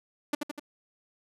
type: tone with echo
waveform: sawtooth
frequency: 294.6 Hz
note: D4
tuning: 6 cents sharp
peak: -21 dBFS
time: 0.33-0.35 s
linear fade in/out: 5 ms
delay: 82 ms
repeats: 3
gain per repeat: -4 dB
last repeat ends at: 0.596 s
effects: resampled to 32000 Hz